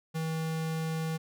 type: tone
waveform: square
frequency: 160.6 Hz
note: E3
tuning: 45 cents flat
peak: -31 dBFS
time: 0.14-1.18 s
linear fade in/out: 20 ms
effects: none